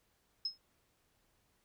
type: tone with exponential decay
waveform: sine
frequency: 5160 Hz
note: E8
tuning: 38 cents flat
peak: -30 dBFS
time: 0.45-0.58 s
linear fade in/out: 5 ms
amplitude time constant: 27 ms
effects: pink hiss -75 dBFS RMS until 1.64 s